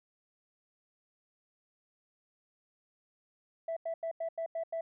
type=tone bursts; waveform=sine; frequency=659.3 Hz; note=E5; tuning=in tune; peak=-31 dBFS; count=7; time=3.68-4.81 s; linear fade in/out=5 ms; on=86 ms; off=88 ms; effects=tanh soft clip ceiling -30 dBFS